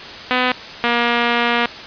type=tone pair in turn; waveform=5% pulse; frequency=251.7 / 237.6 Hz; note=B3 / A#3; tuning=+33 / +33 cents; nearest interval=minor second; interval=100 cents; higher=first; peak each=-3 dBFS; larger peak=neither; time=0.31-0.52 / 0.84-1.66 s; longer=second; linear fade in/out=0 ms; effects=white hiss -32 dBFS RMS until 1.86 s + resampled to 11025 Hz